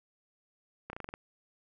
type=slowing click train; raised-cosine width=0.5 ms; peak=-25 dBFS; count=7; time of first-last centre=0.9-1.139 s; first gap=31 ms; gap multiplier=1.1; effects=none